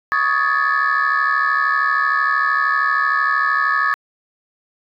sine tone cluster, 1121 / 1252 / 1676 / 1749 Hz, C#6 / D#6 / G#6 / A6, +19 / +10 / +15 / -11 cents, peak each -19 dBFS, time 0.12-3.94 s, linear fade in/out 0 ms, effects tanh soft clip ceiling -9 dBFS

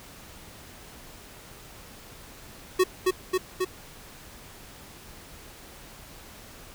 square tone with echo, 370 Hz, F#4, in tune, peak -18 dBFS, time 2.79-2.84 s, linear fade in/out 10 ms, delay 270 ms, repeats 3, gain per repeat -2 dB, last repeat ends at 3.65 s, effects pink hiss -47 dBFS RMS until 6.74 s

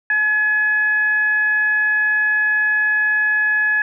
sine tone with frequency modulation, 1698 Hz, G#6, 38 cents sharp, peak -14 dBFS, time 0.1-3.82 s, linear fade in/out 2 ms, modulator 839 Hz, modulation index 0.25, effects none

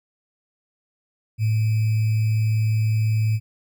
sine tone with sample-and-hold, 109.3 Hz, A2, 11 cents flat, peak -17 dBFS, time 1.38-3.4 s, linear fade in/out 50 ms, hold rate 2450 Hz, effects none

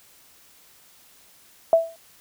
sine tone with exponential decay, 659.3 Hz, E5, in tune, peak -9 dBFS, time 1.73-1.96 s, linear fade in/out 1 ms, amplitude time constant 50 ms, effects white hiss -54 dBFS RMS until 2.2 s

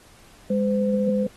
sine tone pair together, 204 / 510 Hz, G#3 / C5, -31 / -44 cents, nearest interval octave + major third, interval 1587 cents, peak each -21 / -23 dBFS, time 0.5-1.27 s, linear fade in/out 5 ms, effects pink hiss -52 dBFS RMS until 1.36 s + AAC 32 kbps

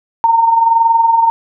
sine tone with amplitude modulation, 916 Hz, A#5, 31 cents flat, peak -5 dBFS, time 0.24-1.3 s, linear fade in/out 0 ms, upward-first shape sine, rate 21.3 Hz, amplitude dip 55%, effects none

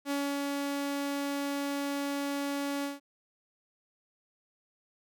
sawtooth tone with ADSR envelope, 282.2 Hz, C#4, 31 cents sharp, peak -25 dBFS, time 0.05-3 s, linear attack 58 ms, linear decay 270 ms, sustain -2 dB, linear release 160 ms, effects none

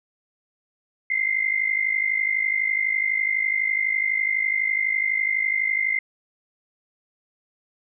sine tone pair together, 2062 / 2114 Hz, C7 / C7, -26 / +17 cents, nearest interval unison, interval 43 cents, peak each -23 dBFS, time 1.1-5.99 s, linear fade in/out 5 ms, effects none

